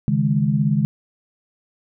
sine chord, C# suspended second, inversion none, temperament equal, 138.59 / 155.56 / 207.7 Hz, C#3 / D#3 / G#3, 0 / 0 / 0 cents, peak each -20 dBFS, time 0.08-0.85 s, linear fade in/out 0 ms, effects none

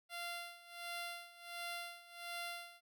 10% pulse tone with tremolo, 692 Hz, F5, 16 cents flat, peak -33 dBFS, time 0.09-2.81 s, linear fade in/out 50 ms, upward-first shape sine, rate 1.4 Hz, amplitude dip 85%, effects none

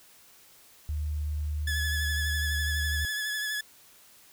sine tone, 75.2 Hz, D2, 42 cents sharp, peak -28 dBFS, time 0.89-3.05 s, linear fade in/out 0 ms
sawtooth tone with vibrato, 1708 Hz, G#6, 48 cents sharp, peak -26 dBFS, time 1.67-3.61 s, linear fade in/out 5 ms, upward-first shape sine, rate 12 Hz, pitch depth 30 cents each way
effects white hiss -56 dBFS RMS until 4.32 s

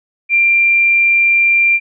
sine tone, 2375 Hz, D7, 19 cents sharp, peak -8 dBFS, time 0.29-1.8 s, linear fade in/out 50 ms, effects none

